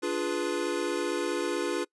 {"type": "chord", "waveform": "square", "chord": "D diminished seventh", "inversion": "none", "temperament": "equal with one note detuned", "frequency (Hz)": [293.7, 349.2, 418.4, 493.9], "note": ["D4", "F4", "Ab4", "Cb5"], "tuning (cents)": [0, 0, 13, 0], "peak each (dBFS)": [-35, -32, -35, -35], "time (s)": [0.02, 1.85], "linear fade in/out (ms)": 20, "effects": ["noise-tail reverb RT60 0.1 s tail -24 dB re dry", "resampled to 24000 Hz"]}